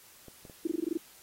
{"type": "clicks", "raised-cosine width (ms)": 2, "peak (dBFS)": -36, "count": 3, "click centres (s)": [0.283, 0.452, 0.498]}
{"type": "tone bursts", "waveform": "sine", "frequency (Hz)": 330, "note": "E4", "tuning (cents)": 2, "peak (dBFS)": -26, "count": 8, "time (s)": [0.65, 0.974], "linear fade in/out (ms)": 5, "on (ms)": 23, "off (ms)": 20}
{"effects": ["white hiss -56 dBFS RMS until 1.22 s", "AAC 48 kbps"]}